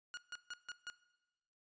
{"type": "tone bursts", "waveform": "sawtooth", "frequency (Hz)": 1440, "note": "F#6", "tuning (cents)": -47, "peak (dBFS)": -39, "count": 5, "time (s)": [0.14, 0.9], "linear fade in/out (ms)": 0, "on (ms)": 32, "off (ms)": 150, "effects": ["noise-tail reverb RT60 1.0 s tail -19 dB re dry", "resampled to 16000 Hz"]}